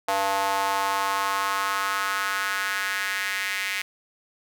square tone with high-pass filter sweep, 98 Hz, G2, in tune, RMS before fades -26 dBFS, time 0.08-3.82 s, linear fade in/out 5 ms, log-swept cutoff 750 to 2100 Hz, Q 3, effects none

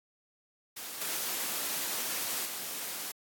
white noise with level steps, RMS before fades -41 / -34 / -38 dBFS, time 0.76-3.12 s, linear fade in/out 10 ms, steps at 1.01 / 2.45 s, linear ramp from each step 5 ms, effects high-pass 200 Hz 12 dB/octave + AAC 64 kbps

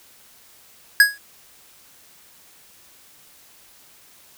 square tone with exponential decay, 1661.2 Hz, G#6, in tune, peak -6 dBFS, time 1-1.18 s, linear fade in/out 2 ms, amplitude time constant 38 ms, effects white hiss -51 dBFS RMS until 4.37 s

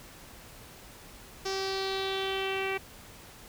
sawtooth tone with low-pass filter sweep, 385.9 Hz, G4, 27 cents flat, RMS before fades -32 dBFS, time 1.45-2.78 s, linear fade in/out 10 ms, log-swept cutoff 5500 to 2400 Hz, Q 4.4, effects pink hiss -50 dBFS RMS until 3.48 s

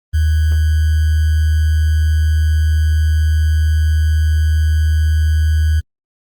sine tone with sample-and-hold, 77.8 Hz, D#2, in tune, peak -10 dBFS, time 0.13-5.81 s, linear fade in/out 20 ms, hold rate 1575 Hz, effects Opus 24 kbps

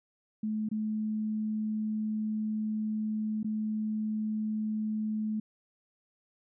sine tone with dropouts, 215.5 Hz, A3, 36 cents flat, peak -29 dBFS, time 0.43-5.4 s, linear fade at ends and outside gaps 5 ms, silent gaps 0.689-0.713 / 3.431-3.444 s, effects none

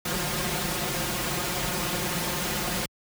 pink noise with comb filter, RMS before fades -28 dBFS, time 0.05-2.86 s, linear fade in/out 5 ms, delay 5.6 ms, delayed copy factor +0.9, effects high-pass 60 Hz 12 dB/octave

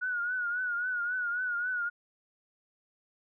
sine tone with vibrato, 1456 Hz, F#6, 28 cents flat, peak -29 dBFS, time 0.01-1.9 s, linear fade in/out 20 ms, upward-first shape triangle, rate 3.7 Hz, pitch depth 79 cents each way, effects none

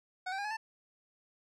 25% pulse tone with pitch steps, 740 / 774.1 / 809.8 / 847.1 / 886.1 Hz, F#5 / G5 / G#5 / G#5 / A5, 0 / -22 / -44 / +34 / +12 cents, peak -31 dBFS, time 0.26-0.57 s, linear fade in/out 10 ms, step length 62 ms, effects low-pass 5000 Hz 12 dB/octave

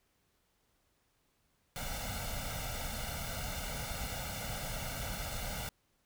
pink noise with comb filter, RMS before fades -39 dBFS, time 1.76-5.69 s, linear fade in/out 0 ms, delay 1.4 ms, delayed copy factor +0.8, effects pink hiss -75 dBFS RMS until 6.05 s

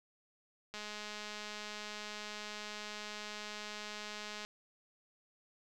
click train, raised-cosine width 0.2 ms, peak -27 dBFS, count 780, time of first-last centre 0.74-4.45 s, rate 210 Hz, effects none

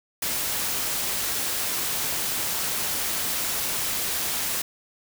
white noise, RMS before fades -27 dBFS, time 0.22-4.62 s, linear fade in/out 5 ms, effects none

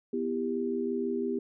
sine chord, E minor, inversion second, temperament just, 247.2 / 329.6 / 395.6 Hz, B3 / E4 / G4, +2 / 0 / +16 cents, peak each -32 / -36 / -31 dBFS, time 0.13-1.39 s, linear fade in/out 5 ms, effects none

